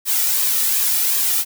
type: noise with flanger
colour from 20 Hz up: blue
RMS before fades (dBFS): -18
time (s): 0.05-1.45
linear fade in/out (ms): 50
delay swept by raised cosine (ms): 1.4 to 1.92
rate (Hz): 2.7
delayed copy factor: -0.5
effects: none